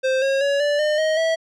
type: tone with pitch steps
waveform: square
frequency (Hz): 523.3 / 542.7 / 562.8 / 583.7 / 605.3 / 627.7 / 651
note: C5 / C#5 / C#5 / D5 / D#5 / D#5 / E5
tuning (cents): 0 / -37 / +26 / -11 / -48 / +15 / -22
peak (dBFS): -18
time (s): 0.03-1.36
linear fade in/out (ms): 20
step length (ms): 190
effects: low-pass 5000 Hz 12 dB/octave